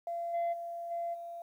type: tone with level steps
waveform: sine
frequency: 684 Hz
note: F5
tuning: 36 cents flat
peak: -33 / -27 / -37 / -32 / -40 dBFS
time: 0.07-1.42 s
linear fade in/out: 2 ms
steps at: 0.33 / 0.52 / 0.9 / 1.13 s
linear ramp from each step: 20 ms
effects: tanh soft clip ceiling -28 dBFS + 11-bit